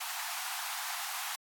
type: high-pass noise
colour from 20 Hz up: pink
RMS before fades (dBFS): -38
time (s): 0-1.36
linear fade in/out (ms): 10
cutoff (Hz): 710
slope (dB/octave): 96
effects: AAC 64 kbps